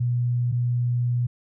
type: tone pair in turn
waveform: sine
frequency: 121.7 / 121.7 Hz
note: B2 / B2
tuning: -25 / -25 cents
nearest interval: unison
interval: 0 cents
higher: neither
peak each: -20 dBFS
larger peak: neither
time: 0-0.52 / 0.52-1.27 s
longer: second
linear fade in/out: 10 ms
effects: none